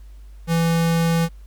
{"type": "tone", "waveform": "square", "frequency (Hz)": 166.4, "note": "E3", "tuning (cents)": 17, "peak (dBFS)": -17, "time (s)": [0.47, 1.29], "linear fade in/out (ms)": 50, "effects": ["added 50 Hz sine -38 dBFS peak until 1.46 s", "pink hiss -60 dBFS RMS until 1.46 s"]}